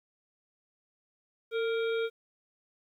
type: harmonic tone with a mistuned harmonic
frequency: 466.2 Hz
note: A#4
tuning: in tune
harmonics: 1 / 3 / 5 / 7 / 8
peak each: -28 / -38 / -42 / -45 / -46 dBFS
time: 1.51-2.1 s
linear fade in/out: 50 ms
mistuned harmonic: 1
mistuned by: -48 cents
effects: 11-bit